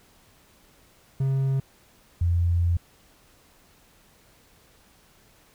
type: tone pair in turn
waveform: triangle / sine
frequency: 134.8 / 86.07 Hz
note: C#3 / F2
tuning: -48 / -25 cents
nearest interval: minor sixth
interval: 777 cents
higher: first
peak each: -19 dBFS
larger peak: neither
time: 1.2-1.6 / 2.21-2.77 s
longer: second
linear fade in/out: 5 ms
effects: pink hiss -58 dBFS RMS until 5.54 s